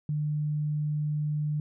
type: tone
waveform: sine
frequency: 150 Hz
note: D3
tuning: 37 cents sharp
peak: -26 dBFS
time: 0.09-1.6 s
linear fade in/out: 2 ms
effects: none